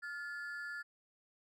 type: ring-modulated tone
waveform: triangle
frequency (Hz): 1568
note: G6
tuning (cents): 0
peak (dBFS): -36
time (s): 0.02-0.83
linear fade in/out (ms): 20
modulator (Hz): 159
effects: none